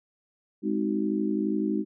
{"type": "chord", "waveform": "sine", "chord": "Ab dominant seventh", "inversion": "none", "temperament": "just", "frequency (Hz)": [207.7, 259.6, 311.5, 373.8], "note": ["Ab3", "C4", "Eb4", "Gb4"], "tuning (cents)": [0, -13, 2, 18], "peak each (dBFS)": [-28, -33, -28, -32], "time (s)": [0.62, 1.85], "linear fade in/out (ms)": 50, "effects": []}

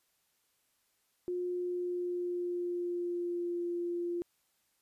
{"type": "tone with pitch glide", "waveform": "sine", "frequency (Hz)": [357.5, 347.1], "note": ["F4", "F4"], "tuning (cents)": [41, -11], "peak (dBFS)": -32, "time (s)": [1.28, 4.22], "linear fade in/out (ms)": 0, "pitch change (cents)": -52, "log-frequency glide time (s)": [1.45, 3.64], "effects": ["white hiss -75 dBFS RMS until 4.81 s", "resampled to 32000 Hz"]}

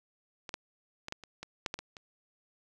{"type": "clicks", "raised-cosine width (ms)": 0.2, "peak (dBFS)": [-24, -18, -22, -19, -30, -24, -14, -17, -24, -29], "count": 10, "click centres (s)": [0.492, 0.541, 1.084, 1.124, 1.237, 1.43, 1.662, 1.741, 1.79, 1.968], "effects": []}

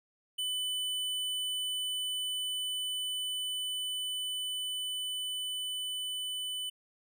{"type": "tone with level ramp", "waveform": "square", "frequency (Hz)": 3000, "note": "F#7", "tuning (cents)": 23, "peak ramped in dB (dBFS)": [-32, -35], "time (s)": [0.38, 6.7], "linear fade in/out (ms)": 10, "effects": []}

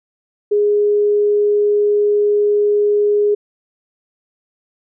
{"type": "tone", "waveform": "sine", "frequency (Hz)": 414.1, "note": "G#4", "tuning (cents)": -5, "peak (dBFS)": -11, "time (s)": [0.51, 3.35], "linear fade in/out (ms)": 10, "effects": []}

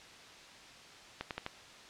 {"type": "clicks", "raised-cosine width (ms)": 0.3, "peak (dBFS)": -21, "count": 4, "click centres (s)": [1.21, 1.308, 1.38, 1.464], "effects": ["white hiss -53 dBFS RMS until 1.89 s", "low-pass 5000 Hz 12 dB/octave"]}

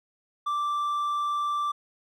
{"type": "tone with hard clipping", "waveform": "sine", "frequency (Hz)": 1173, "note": "D6", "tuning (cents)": -2, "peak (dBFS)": -26, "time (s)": [0.46, 1.72], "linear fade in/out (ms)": 10, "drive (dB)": 3, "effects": []}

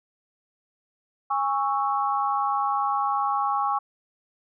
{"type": "chord", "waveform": "sine", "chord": "C# minor", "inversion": "second", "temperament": "equal with one note detuned", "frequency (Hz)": [818.7, 1108.7, 1318.5], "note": ["G#5", "C#6", "E6"], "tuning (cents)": [-25, 0, 0], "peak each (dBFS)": [-25, -25, -31], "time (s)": [1.3, 3.79], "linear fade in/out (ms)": 10, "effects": []}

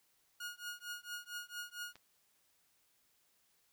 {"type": "tone with tremolo", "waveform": "sawtooth", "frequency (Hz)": 1437, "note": "F6", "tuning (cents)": 49, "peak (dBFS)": -36, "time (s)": [0.4, 1.94], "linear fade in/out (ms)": 5, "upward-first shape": "triangle", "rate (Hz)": 4.4, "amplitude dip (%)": 100}
{"type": "clicks", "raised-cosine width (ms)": 0.2, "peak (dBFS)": [-37, -47], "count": 2, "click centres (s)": [1.956, 1.965]}
{"effects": ["white hiss -74 dBFS RMS until 3.72 s"]}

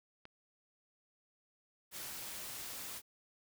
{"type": "click", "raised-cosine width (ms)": 0.3, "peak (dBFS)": -35, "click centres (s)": 0.254}
{"type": "noise", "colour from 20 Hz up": "white", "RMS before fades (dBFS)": -45, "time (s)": [1.91, 3.02], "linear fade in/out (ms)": 50}
{"effects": []}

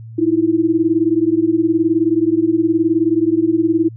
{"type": "beating tone pair", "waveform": "sine", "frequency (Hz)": [317.9, 336.9], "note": ["D#4", "E4"], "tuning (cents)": [37, 38], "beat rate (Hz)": 19, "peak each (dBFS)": -15, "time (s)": [0.18, 3.89], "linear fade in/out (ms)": 10, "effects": ["added 113 Hz sine -31 dBFS peak until 3.96 s"]}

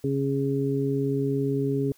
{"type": "harmonic tone", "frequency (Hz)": 137.8, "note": "C#3", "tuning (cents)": -10, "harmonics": [1, 2, 3], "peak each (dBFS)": [-27, -27, -27], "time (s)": [0.04, 1.92], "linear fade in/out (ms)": 2, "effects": ["white hiss -60 dBFS RMS until 1.97 s"]}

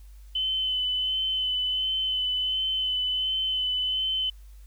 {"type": "tone with vibrato", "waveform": "sine", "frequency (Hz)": 3035, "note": "F#7", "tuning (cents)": 43, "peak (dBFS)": -24, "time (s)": [0.35, 4.3], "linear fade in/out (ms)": 5, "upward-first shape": "sine", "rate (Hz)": 1.4, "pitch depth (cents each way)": 18, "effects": ["added 50 Hz sine -44 dBFS peak until 4.66 s", "white hiss -63 dBFS RMS until 4.66 s"]}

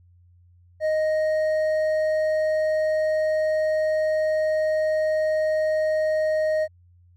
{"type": "tone with hard clipping", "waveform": "triangle", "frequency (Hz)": 622.3, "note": "D#5", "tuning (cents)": 0, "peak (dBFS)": -21, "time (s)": [0.8, 6.68], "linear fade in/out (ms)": 50, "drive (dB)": 8, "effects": ["added 88 Hz sine -52 dBFS peak until 7.16 s"]}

